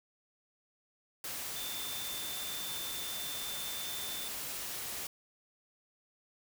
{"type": "tone in noise", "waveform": "sine", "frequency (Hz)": 3555, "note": "A7", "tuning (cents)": 17, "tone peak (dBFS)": -42, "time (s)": [1.56, 4.28], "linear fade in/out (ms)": 2, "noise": "white", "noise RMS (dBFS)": -40, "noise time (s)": [1.24, 5.07], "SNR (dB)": -5, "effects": []}